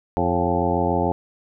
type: harmonic tone with a mistuned harmonic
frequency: 86.9 Hz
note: F2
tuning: 8 cents flat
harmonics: 1 / 2 / 3 / 4 / 5 / 6 / 8 / 9 / 10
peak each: -27 / -27 / -27 / -27 / -27 / -27 / -27 / -27 / -27 dBFS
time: 0.17-1.12 s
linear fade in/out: 0 ms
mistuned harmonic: 6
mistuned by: +82 cents
effects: none